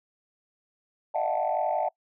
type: tone cluster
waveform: sine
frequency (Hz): 602 / 653 / 718 / 760 / 877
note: D5 / E5 / F5 / F#5 / A5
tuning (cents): +43 / -17 / +48 / +46 / -6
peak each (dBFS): -30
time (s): 1.14-1.89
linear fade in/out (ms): 10
effects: noise-tail reverb RT60 0.1 s tail -26 dB re dry + tanh soft clip ceiling -17 dBFS